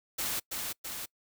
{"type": "noise with echo", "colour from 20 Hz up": "white", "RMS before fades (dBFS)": -33, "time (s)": [0.18, 0.4], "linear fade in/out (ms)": 10, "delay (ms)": 330, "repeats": 2, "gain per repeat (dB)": -3, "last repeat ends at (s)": 1.06, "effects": ["noise-tail reverb RT60 0.1 s tail -25 dB re dry"]}